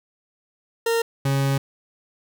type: tone pair in turn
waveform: 40% pulse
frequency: 460.5 / 137.38 Hz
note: A#4 / C#3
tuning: -21 / -15 cents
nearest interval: octave + major sixth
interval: 2094 cents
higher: first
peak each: -18 dBFS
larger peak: neither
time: 0.86-1.02 / 1.25-1.58 s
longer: second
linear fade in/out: 5 ms
effects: none

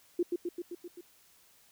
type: tone with echo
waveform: sine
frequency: 349.2 Hz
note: F4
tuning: in tune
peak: -25 dBFS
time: 0.19-0.23 s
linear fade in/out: 5 ms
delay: 130 ms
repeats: 6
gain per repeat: -3 dB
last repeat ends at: 1.01 s
effects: white hiss -63 dBFS RMS until 1.71 s

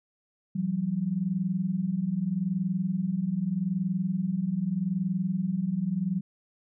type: tone pair together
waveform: sine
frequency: 169.18 / 190 Hz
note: E3 / F#3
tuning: +45 / +46 cents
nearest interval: major second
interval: 201 cents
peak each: -30 / -27 dBFS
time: 0.55-6.21 s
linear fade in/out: 10 ms
effects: none

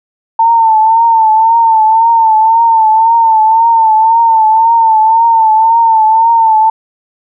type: tone with vibrato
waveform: sine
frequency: 897 Hz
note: A5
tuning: 33 cents sharp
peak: -4 dBFS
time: 0.39-6.7 s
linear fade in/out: 5 ms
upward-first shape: triangle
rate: 1.9 Hz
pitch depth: 65 cents each way
effects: none

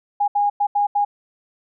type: tone bursts at uneven times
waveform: sine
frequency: 819 Hz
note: G#5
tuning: 24 cents flat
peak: -15 dBFS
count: 5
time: 0.2-0.28 / 0.35-0.5 / 0.6-0.67 / 0.75-0.87 / 0.95-1.05 s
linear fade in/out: 10 ms
effects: none

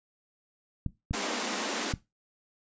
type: clicks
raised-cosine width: 5 ms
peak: -18 dBFS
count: 3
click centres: 0.863 / 1.11 / 1.938 s
type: high-pass noise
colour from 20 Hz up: pink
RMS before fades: -32 dBFS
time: 1.13-1.93 s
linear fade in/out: 10 ms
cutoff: 200 Hz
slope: 96 dB/octave
effects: noise-tail reverb RT60 0.2 s tail -17 dB re dry + resampled to 16000 Hz

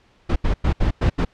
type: noise bursts at uneven times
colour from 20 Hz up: brown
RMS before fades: -17 dBFS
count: 6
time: 0.29-0.36 / 0.44-0.54 / 0.64-0.73 / 0.8-0.91 / 1.01-1.1 / 1.18-1.25 s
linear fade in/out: 10 ms
effects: pink hiss -57 dBFS RMS until 1.33 s + low-pass 4000 Hz 12 dB/octave

